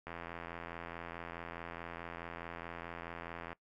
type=click train; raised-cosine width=0.5 ms; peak=-28 dBFS; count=294; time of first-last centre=0.07-3.529 s; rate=84.7 Hz; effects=noise-tail reverb RT60 0.1 s tail -21 dB re dry